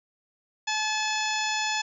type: harmonic tone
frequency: 861 Hz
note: A5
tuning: 38 cents flat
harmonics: 1 / 2 / 3 / 4 / 5 / 6 / 7 / 8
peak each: -30 / -32 / -32 / -34 / -38 / -35 / -40 / -36 dBFS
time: 0.67-1.82 s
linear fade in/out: 10 ms
effects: none